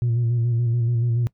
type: tone with vibrato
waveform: sine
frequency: 118.2 Hz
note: A#2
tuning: 24 cents sharp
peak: -16 dBFS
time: 0.02-1.27 s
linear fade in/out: 0 ms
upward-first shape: square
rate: 7 Hz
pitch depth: 35 cents each way
effects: noise-tail reverb RT60 0.1 s tail -23 dB re dry + tanh soft clip ceiling -16 dBFS